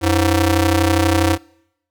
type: ring-modulated tone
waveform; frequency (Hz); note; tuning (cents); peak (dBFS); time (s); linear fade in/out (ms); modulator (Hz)
sawtooth; 207.7; G#3; 0; -6; 0.01-1.38; 50; 120
effects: noise-tail reverb RT60 0.8 s tail -26 dB re dry